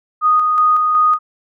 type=tone with tremolo; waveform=sine; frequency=1240 Hz; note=D#6; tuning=6 cents flat; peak=-9 dBFS; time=0.21-1.19 s; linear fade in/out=50 ms; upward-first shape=square; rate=2.7 Hz; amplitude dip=30%; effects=none